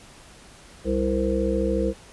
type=harmonic tone with a mistuned harmonic; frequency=66.1 Hz; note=C2; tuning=18 cents sharp; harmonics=1 / 3 / 5 / 7 / 8; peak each=-27 / -27 / -27 / -27 / -27 dBFS; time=0.84-1.94 s; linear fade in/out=50 ms; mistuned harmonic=8; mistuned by=-41 cents; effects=pink hiss -48 dBFS RMS until 2.12 s + resampled to 24000 Hz